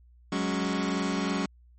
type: chord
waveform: sawtooth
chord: F# suspended second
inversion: none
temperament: just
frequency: 185 / 208.1 / 277.5 Hz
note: F#3 / G#3 / C#4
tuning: 0 / +4 / +2 cents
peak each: -26 / -28 / -26 dBFS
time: 0.32-1.46 s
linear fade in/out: 5 ms
effects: added 60 Hz sine -53 dBFS peak until 1.78 s + MP3 32 kbps